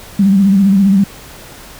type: tone with vibrato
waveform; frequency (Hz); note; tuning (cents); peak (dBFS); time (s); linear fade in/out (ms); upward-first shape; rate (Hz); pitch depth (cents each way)
sine; 196; G3; 0; -6; 0.19-1.04; 5; sine; 15; 64
effects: pink hiss -35 dBFS RMS until 1.79 s